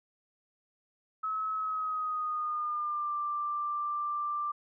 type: tone with pitch glide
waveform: sine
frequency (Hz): 1288 to 1181.1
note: E6 to D6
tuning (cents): -41 to +9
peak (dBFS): -30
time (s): 1.23-4.52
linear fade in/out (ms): 10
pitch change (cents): -150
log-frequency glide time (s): 1.54-3.15
effects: none